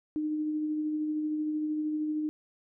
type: tone with tremolo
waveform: sine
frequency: 305.6 Hz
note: D#4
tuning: 31 cents flat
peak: -27 dBFS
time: 0.16-2.29 s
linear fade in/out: 0 ms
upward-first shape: sine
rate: 13 Hz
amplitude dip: 25%
effects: none